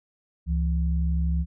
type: tone pair together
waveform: sine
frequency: 69.3 / 168.58 Hz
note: C#2 / E3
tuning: 0 / +39 cents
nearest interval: octave + minor third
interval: 1539 cents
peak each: -22 / -28 dBFS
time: 0.46-1.46 s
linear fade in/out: 50 ms
effects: none